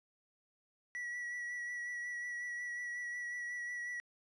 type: tone with vibrato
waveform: triangle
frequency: 1938 Hz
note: B6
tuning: 33 cents flat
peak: -37 dBFS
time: 0.95-4 s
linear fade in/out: 0 ms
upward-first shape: sine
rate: 5.5 Hz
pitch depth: 20 cents each way
effects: resampled to 22050 Hz